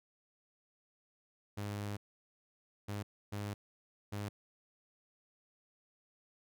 sawtooth tone bursts at uneven times, 102.6 Hz, G#2, 21 cents flat, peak -34 dBFS, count 4, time 1.57-1.97 / 2.88-3.03 / 3.32-3.54 / 4.12-4.29 s, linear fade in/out 10 ms, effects none

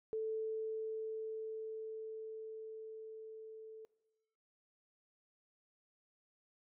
sine tone with level ramp, 440 Hz, A4, in tune, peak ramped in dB -35 to -49 dBFS, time 0.13-3.85 s, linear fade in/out 0 ms, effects noise-tail reverb RT60 1.0 s tail -20 dB re dry

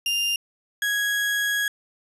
35% pulse tone pair in turn, 2800 / 1659 Hz, F7 / G#6, +4 / -2 cents, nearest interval major sixth, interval 906 cents, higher first, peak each -20 dBFS, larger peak neither, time 0.06-0.36 / 0.82-1.68 s, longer second, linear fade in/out 2 ms, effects resampled to 32000 Hz + 10-bit

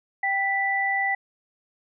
sine tone pair together, 784 / 1975.5 Hz, G5 / B6, 0 / 0 cents, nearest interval octave + major third, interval 1600 cents, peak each -26 / -23 dBFS, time 0.23-1.15 s, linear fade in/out 5 ms, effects none

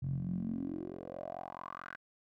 10% pulse tone with band-pass filter sweep, 44.58 Hz, F1, 36 cents sharp, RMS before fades -40 dBFS, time 0.02-1.97 s, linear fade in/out 10 ms, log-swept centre 120 to 1600 Hz, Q 6.1, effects none

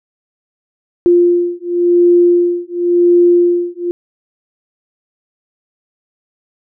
sine beating tone pair, 349.2 / 350.13 Hz, F4 / F4, 0 / +4 cents, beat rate 0.93 Hz, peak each -11 dBFS, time 1.06-3.91 s, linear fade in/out 0 ms, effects none

